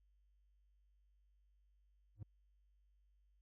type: tone with exponential growth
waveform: triangle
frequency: 103.83 Hz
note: G#2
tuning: in tune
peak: -39 dBFS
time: 2.15-2.23 s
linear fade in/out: 5 ms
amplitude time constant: 16 ms
effects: added 50 Hz sine -70 dBFS peak until 3.41 s